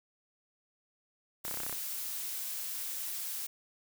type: noise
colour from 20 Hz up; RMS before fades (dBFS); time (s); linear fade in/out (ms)
blue; -38; 1.44-3.47; 10
type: clicks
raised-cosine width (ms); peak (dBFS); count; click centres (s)
0.5; -26; 10; 1.451 / 1.481 / 1.512 / 1.542 / 1.573 / 1.603 / 1.634 / 1.665 / 1.696 / 1.727
effects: none